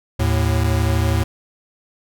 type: tone pair together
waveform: square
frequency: 77.8 / 110.03 Hz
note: D#2 / A2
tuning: 0 / 0 cents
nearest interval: tritone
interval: 600 cents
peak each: -19 dBFS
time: 0.19-1.24 s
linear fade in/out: 10 ms
effects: none